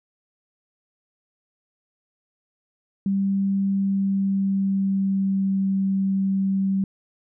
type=tone with pitch glide; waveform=sine; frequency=196 to 193.64 Hz; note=G3 to G3; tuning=0 to -21 cents; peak=-19 dBFS; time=3.06-6.84 s; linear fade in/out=2 ms; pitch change=-21 cents; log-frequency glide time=3.69-5.64 s; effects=none